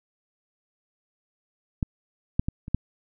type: clicks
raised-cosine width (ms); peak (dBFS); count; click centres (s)
5; -12 / -8 / -14 / -24 / -9; 5; 1.828 / 2.395 / 2.485 / 2.681 / 2.746
effects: none